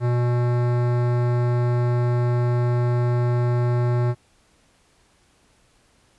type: tone with hard clipping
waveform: sine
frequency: 121.5 Hz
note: B2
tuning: 28 cents flat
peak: -20 dBFS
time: 0-4.15 s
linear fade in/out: 50 ms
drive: 18 dB
effects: pink hiss -60 dBFS RMS until 6.18 s + resampled to 24000 Hz